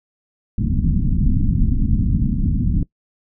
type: low-pass noise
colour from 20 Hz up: pink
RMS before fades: -17 dBFS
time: 0.58-2.83 s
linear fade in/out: 2 ms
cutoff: 260 Hz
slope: 48 dB/octave
effects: noise-tail reverb RT60 0.1 s tail -21 dB re dry